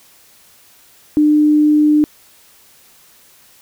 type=tone; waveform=sine; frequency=300.5 Hz; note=D4; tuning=40 cents sharp; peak=-8 dBFS; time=1.17-2.04 s; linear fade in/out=0 ms; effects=white hiss -48 dBFS RMS until 3.61 s